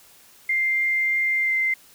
sine tone with pitch glide, 2099 to 2080 Hz, C7 to C7, +5 to -11 cents, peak -19 dBFS, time 0.49-1.74 s, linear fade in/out 5 ms, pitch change -16 cents, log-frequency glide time 1.4-1.53 s, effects white hiss -52 dBFS RMS until 1.94 s

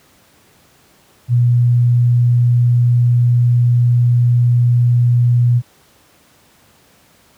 sine tone, 121.1 Hz, B2, 34 cents flat, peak -8 dBFS, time 1.28-5.62 s, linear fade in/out 50 ms, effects pink hiss -51 dBFS RMS until 7.37 s + high-pass 80 Hz 12 dB/octave

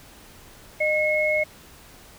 sine tone pair together, 612.8 / 2175 Hz, D#5 / C#7, -27 / -33 cents, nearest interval octave + minor seventh, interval 2194 cents, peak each -22 dBFS, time 0.8-1.44 s, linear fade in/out 10 ms, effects pink hiss -48 dBFS RMS until 2.18 s

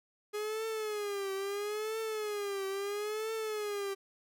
45% pulse tone with vibrato, 415.3 Hz, G#4, in tune, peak -34 dBFS, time 0.33-3.95 s, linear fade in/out 20 ms, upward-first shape triangle, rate 0.75 Hz, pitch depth 130 cents each way, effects none

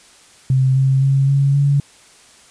sine tone with pitch steps, 131.4 / 133.85 / 136.35 / 138.89 / 141.48 Hz, C3 / C3 / C#3 / C#3 / C#3, +8 / +40 / -28 / +4 / +36 cents, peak -11 dBFS, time 0.5-1.8 s, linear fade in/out 2 ms, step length 260 ms, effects white hiss -47 dBFS RMS until 2.5 s + resampled to 22050 Hz

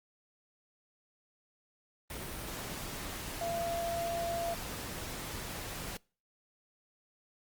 sine tone in noise, 680 Hz, F5, 46 cents flat, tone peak -33 dBFS, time 3.41-4.54 s, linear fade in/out 2 ms, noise pink, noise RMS -41 dBFS, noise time 2.1-5.97 s, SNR +5 dB, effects noise-tail reverb RT60 0.4 s tail -26 dB re dry + Opus 32 kbps

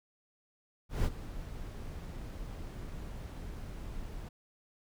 brown noise with ADSR envelope, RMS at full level -28 dBFS, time 0.89-4.29 s, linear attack 160 ms, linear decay 42 ms, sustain -14 dB, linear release 8 ms, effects none

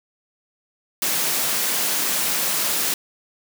white high-pass noise, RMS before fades -22 dBFS, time 1.02-2.94 s, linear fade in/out 2 ms, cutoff 140 Hz, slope 96 dB/octave, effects none

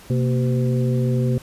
harmonic tone with a mistuned harmonic, 127.4 Hz, C3, 46 cents flat, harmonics 1 / 2 / 3 / 4, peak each -18 / -24 / -28 / -30 dBFS, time 0.1-1.38 s, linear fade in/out 2 ms, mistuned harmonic 2, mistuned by -150 cents, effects pink hiss -45 dBFS RMS until 1.42 s + resampled to 32000 Hz

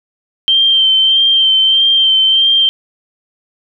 sine tone with vibrato, 3136 Hz, G7, in tune, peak -7 dBFS, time 0.48-2.69 s, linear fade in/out 0 ms, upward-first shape sine, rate 1.6 Hz, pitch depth 24 cents each way, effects none

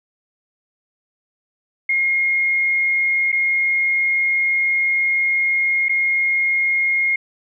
sine tone with dropouts, 2143 Hz, C7, 41 cents sharp, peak -15 dBFS, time 1.89-7.16 s, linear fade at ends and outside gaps 5 ms, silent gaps 3.319-3.326 / 5.885-5.893 s, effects none

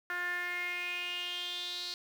sawtooth tone with band-pass filter sweep, 354.5 Hz, F4, 26 cents sharp, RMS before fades -37 dBFS, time 0.1-1.94 s, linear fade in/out 0 ms, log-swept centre 1600 to 4300 Hz, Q 6.7, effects 9-bit

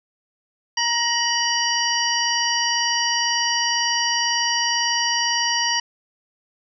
harmonic tone with a mistuned harmonic, 942 Hz, A#5, 18 cents sharp, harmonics 1 / 2 / 3 / 5 / 6, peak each -25 / -25 / -25 / -25 / -25 dBFS, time 0.77-5.8 s, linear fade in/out 5 ms, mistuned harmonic 3, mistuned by +79 cents, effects none

